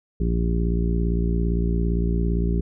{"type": "harmonic tone", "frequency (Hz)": 57.6, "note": "A#1", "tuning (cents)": -20, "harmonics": [1, 2, 3, 4, 5, 6, 7], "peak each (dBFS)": [-21, -31, -25, -33, -34, -34, -32], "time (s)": [0.2, 2.61], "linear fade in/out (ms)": 5, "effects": []}